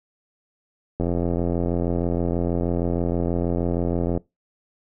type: click train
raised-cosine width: 2 ms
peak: -11 dBFS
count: 275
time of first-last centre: 1-4.175 s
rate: 86.3 Hz
effects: noise-tail reverb RT60 0.2 s tail -21 dB re dry

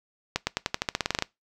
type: accelerating click train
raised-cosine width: 0.2 ms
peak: -7 dBFS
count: 14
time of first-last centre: 0.36-1.224 s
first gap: 110 ms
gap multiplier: 0.91
effects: noise-tail reverb RT60 0.2 s tail -22 dB re dry

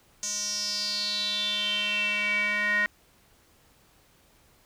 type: tone with band-pass filter sweep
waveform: square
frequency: 207.7 Hz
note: G#3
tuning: in tune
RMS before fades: -28 dBFS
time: 0.23-2.86 s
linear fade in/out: 0 ms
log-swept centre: 6400 to 1800 Hz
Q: 7.6
effects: pink hiss -61 dBFS RMS until 4.65 s

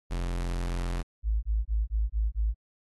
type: tone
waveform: 45% pulse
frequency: 43.65 Hz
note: F1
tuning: in tune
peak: -28 dBFS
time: 0.1-1.03 s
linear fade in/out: 20 ms
type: tone bursts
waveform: sine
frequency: 53.7 Hz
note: A1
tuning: 41 cents flat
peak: -23 dBFS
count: 6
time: 1.23-2.545 s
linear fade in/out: 50 ms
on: 200 ms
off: 23 ms
effects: AAC 32 kbps

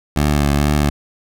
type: tone with vibrato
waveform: 15% pulse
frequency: 72.7 Hz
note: D2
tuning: 17 cents flat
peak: -7 dBFS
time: 0.16-0.9 s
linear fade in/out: 5 ms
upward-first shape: triangle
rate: 2.2 Hz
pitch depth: 43 cents each way
effects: none

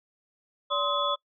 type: tone cluster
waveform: sine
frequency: 575 / 1042 / 1270 / 3424 Hz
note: D5 / C6 / D#6 / A7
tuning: -37 / -7 / +35 / -48 cents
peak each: -30 dBFS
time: 0.7-1.16 s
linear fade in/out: 20 ms
effects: noise-tail reverb RT60 0.1 s tail -23 dB re dry

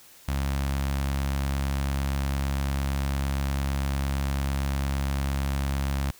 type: tone with notch filter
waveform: sawtooth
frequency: 68.8 Hz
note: C#2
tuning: 12 cents flat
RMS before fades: -27 dBFS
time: 0.28-6.11 s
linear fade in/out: 5 ms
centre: 410 Hz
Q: 1.3
effects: white hiss -52 dBFS RMS until 6.19 s

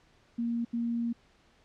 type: tone bursts at uneven times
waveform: sine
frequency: 234.2 Hz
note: A#3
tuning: 8 cents sharp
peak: -28 dBFS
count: 2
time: 0.38-0.65 / 0.73-1.13 s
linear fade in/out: 10 ms
effects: pink hiss -64 dBFS RMS until 1.64 s + low-pass 5000 Hz 12 dB/octave

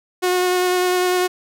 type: tone with vibrato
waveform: sawtooth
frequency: 362.8 Hz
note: F#4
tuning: 34 cents flat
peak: -12 dBFS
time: 0.22-1.28 s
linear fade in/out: 20 ms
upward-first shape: sine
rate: 10 Hz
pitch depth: 12 cents each way
effects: none

